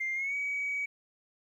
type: tone with pitch glide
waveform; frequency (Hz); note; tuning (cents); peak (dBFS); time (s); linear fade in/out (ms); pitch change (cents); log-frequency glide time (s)
sine; 2103 to 2267; C7 to C#7; +8 to +38; -29; 0-0.86; 10; +130; 0.14-0.35
effects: tanh soft clip ceiling -26 dBFS + 11-bit